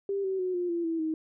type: tone with pitch steps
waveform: sine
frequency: 396.2 / 381.6 / 367.5 / 354 / 341 / 328.4 / 316.3 Hz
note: G4 / G4 / F#4 / F4 / F4 / E4 / D#4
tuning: +18 / -47 / -12 / +23 / -41 / -6 / +29 cents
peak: -27 dBFS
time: 0.09-1.14 s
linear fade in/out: 2 ms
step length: 150 ms
effects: none